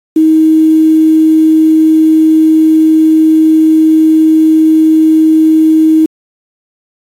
sine tone with quantisation, 316.1 Hz, D#4, 27 cents sharp, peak -3 dBFS, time 0.16-6.06 s, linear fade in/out 5 ms, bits 5, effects AAC 48 kbps

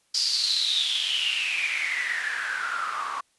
white noise with band-pass filter sweep, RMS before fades -27 dBFS, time 0.14-3.21 s, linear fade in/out 10 ms, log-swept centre 5000 to 1100 Hz, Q 10, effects white hiss -67 dBFS RMS until 3.38 s + resampled to 24000 Hz

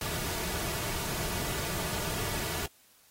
pink noise with comb filter, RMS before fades -34 dBFS, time 0.01-2.66 s, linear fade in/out 2 ms, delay 3.8 ms, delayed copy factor -0.5, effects white hiss -62 dBFS RMS until 3.1 s + AAC 48 kbps

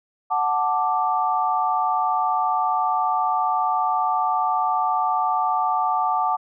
sine chord, D major, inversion first, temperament equal, 740 / 880 / 1174.7 Hz, F#5 / A5 / D6, 0 / 0 / 0 cents, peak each -23 dBFS, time 0.3-6.37 s, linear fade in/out 20 ms, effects none

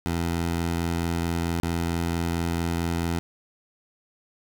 15% pulse tone with dropouts, 84.5 Hz, E2, 43 cents sharp, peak -18 dBFS, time 0.06-3.19 s, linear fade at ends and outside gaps 0 ms, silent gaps 1.6-1.632 s, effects none

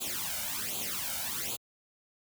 white noise with flanger, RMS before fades -35 dBFS, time 0-1.57 s, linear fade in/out 20 ms, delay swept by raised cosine 0.27 to 1.37 ms, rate 1.3 Hz, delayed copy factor +0.8, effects high-pass 60 Hz 12 dB/octave

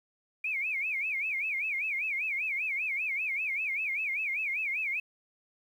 sine tone with vibrato, 2349 Hz, D7, in tune, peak -29 dBFS, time 0.44-5 s, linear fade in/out 5 ms, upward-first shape sine, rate 5.1 Hz, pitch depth 190 cents each way, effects 10-bit

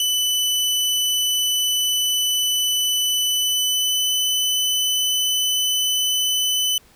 sawtooth tone with pitch glide, 2992 to 3009 Hz, F#7 to F#7, +19 to +28 cents, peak -15 dBFS, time 0-6.78 s, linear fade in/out 2 ms, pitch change +9 cents, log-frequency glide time 3.27-4.09 s, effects pink hiss -53 dBFS RMS until 6.95 s

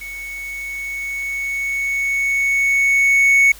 triangle tone with level ramp, 2217 Hz, C#7, in tune, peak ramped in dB -27 to -7 dBFS, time 0.01-3.52 s, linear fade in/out 5 ms, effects added 50 Hz sine -42 dBFS peak until 3.59 s + white hiss -42 dBFS RMS until 3.59 s

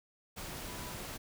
sine tone in noise, 987.8 Hz, B5, in tune, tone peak -51 dBFS, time 0.67-0.94 s, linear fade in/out 20 ms, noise pink, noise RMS -43 dBFS, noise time 0.36-1.18 s, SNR -11 dB, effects none

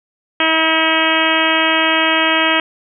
harmonic tone, 320.8 Hz, E4, 47 cents flat, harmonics 1 / 2 / 3 / 4 / 5 / 6 / 7 / 8 / 9 / 10, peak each -21 / -21 / -21 / -21 / -21 / -21 / -21 / -21 / -21 / -21 dBFS, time 0.4-2.6 s, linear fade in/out 2 ms, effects none

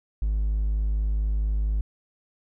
triangle tone, 52.2 Hz, G#1, 10 cents sharp, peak -19 dBFS, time 0.22-1.81 s, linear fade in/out 0 ms, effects tanh soft clip ceiling -15 dBFS

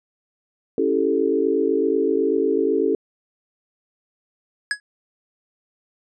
sine chord, A dominant seventh, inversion first, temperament equal, 277.2 / 329.6 / 392 / 440 Hz, C#4 / E4 / G4 / A4, 0 / 0 / 0 / 0 cents, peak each -24 / -24 / -22 / -21 dBFS, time 0.78-2.95 s, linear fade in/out 2 ms
square tone with exponential decay, 1676 Hz, G#6, 15 cents sharp, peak -16 dBFS, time 4.71-4.8 s, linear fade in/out 1 ms, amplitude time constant 18 ms
effects resampled to 22050 Hz

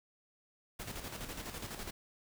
pink noise with tremolo, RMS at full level -42 dBFS, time 0.79-1.91 s, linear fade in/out 10 ms, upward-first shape square, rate 12 Hz, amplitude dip 50%, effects none

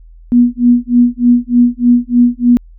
sine tone with tremolo, 242.4 Hz, B3, 32 cents flat, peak -3 dBFS, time 0.32-2.57 s, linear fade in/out 0 ms, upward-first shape sine, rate 3.3 Hz, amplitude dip 100%, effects added 41 Hz sine -35 dBFS peak until 2.78 s

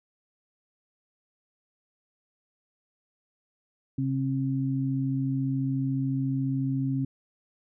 sine tone pair together, 134.1 / 268.2 Hz, C3 / C4, +43 / +43 cents, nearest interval octave, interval 1200 cents, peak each -27 / -28 dBFS, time 3.98-7.05 s, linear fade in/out 5 ms, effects none

